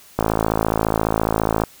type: click train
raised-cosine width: 1 ms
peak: -3 dBFS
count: 80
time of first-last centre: 0.19-1.637 s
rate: 54.6 Hz
effects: white hiss -47 dBFS RMS until 1.8 s